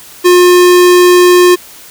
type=tone; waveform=square; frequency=357.3 Hz; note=F4; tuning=40 cents sharp; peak=-3 dBFS; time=0.24-1.56 s; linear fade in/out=20 ms; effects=white hiss -34 dBFS RMS until 1.9 s